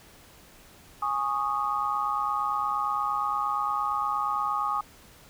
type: chord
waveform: sine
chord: Ab suspended fourth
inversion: none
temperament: equal with one note detuned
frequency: 830.6 / 1108.7 / 1237.3 Hz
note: Ab5 / Db6 / Eb6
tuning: 0 / 0 / -10 cents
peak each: -31 / -30 / -28 dBFS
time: 1.02-4.81 s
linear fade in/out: 5 ms
effects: pink hiss -53 dBFS RMS until 5.29 s